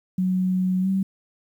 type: tone with pitch glide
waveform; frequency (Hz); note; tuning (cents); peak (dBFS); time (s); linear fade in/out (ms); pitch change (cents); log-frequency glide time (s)
sine; 185 to 191.97; F#3 to G3; 0 to -36; -19; 0.18-1.03; 5; +64; 0.81-0.88
effects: 9-bit